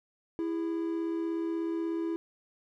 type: tone pair together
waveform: triangle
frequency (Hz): 331 / 407.5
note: E4 / G#4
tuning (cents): +7 / -33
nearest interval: major third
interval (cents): 360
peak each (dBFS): -28 / -37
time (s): 0.39-2.16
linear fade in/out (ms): 0
effects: none